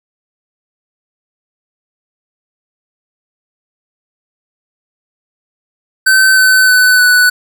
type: tone with pitch steps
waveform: square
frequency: 1536 / 1519.2 / 1502.7 / 1486.3 Hz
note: G6 / F#6 / F#6 / F#6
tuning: -36 / +45 / +26 / +7 cents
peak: -6 dBFS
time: 6.06-7.3 s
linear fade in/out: 10 ms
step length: 310 ms
effects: none